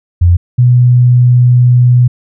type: tone pair in turn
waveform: sine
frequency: 87.3 / 123.46 Hz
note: F2 / B2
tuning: 0 / 0 cents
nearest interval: tritone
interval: 600 cents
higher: second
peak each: -3 dBFS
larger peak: neither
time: 0.21-0.37 / 0.58-2.08 s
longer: second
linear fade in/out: 10 ms
effects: none